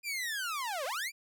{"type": "linear two-way sweep", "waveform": "sawtooth", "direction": "down then up", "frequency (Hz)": [2438, 500, 2438], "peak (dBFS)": -30, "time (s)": [0.03, 1.12], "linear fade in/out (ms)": 50, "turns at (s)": 0.85, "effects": []}